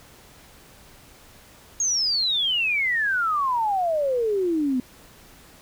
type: exponential sweep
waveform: sine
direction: down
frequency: 6645 to 245.7 Hz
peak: -20 dBFS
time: 1.8-4.8 s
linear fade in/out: 2 ms
effects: pink hiss -50 dBFS RMS until 5.61 s